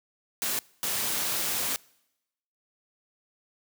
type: noise bursts at uneven times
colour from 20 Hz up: white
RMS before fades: -29 dBFS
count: 2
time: 0.42-0.59 / 0.83-1.76 s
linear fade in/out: 0 ms
effects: noise-tail reverb RT60 0.9 s tail -25 dB re dry + high-pass 100 Hz 12 dB/octave